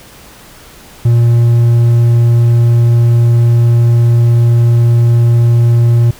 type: tone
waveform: triangle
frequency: 118 Hz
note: A#2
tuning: 22 cents sharp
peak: -3 dBFS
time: 1.05-6.11 s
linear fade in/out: 5 ms
effects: pink hiss -37 dBFS RMS until 6.19 s